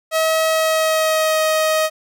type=tone with pitch glide; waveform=sawtooth; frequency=640 to 628.6 Hz; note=D#5 to D#5; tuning=+49 to +18 cents; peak=-11 dBFS; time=0.11-1.9 s; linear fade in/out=50 ms; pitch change=-31 cents; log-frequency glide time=0.47-1.41 s; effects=none